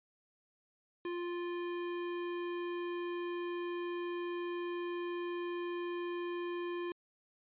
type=tone; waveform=square; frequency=349.2 Hz; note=F4; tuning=in tune; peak=-37 dBFS; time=1.05-6.92 s; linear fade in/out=2 ms; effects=resampled to 8000 Hz